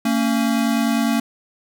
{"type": "tone pair together", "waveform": "square", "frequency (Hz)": [227.3, 277.2], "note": ["A#3", "C#4"], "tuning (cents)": [-43, 0], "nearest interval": "minor third", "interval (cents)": 343, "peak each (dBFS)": [-19, -22], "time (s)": [0.05, 1.2], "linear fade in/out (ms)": 5, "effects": []}